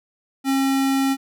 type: tone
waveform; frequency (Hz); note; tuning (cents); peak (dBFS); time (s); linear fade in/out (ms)
square; 270; C#4; -45; -18; 0.44-1.17; 50
effects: none